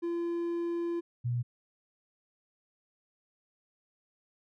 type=tone pair in turn; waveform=triangle / sine; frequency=341.5 / 121 Hz; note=F4 / B2; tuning=-39 / -35 cents; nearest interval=octave + tritone; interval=1796 cents; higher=first; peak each=-28 dBFS; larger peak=neither; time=0.02-1.01 / 1.24-1.43 s; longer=first; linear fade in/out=20 ms; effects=none